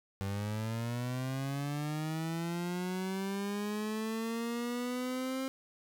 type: linear sweep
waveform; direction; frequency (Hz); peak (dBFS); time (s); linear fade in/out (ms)
30% pulse; up; 96.6 to 266.1; -31; 0.21-5.48; 0
effects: none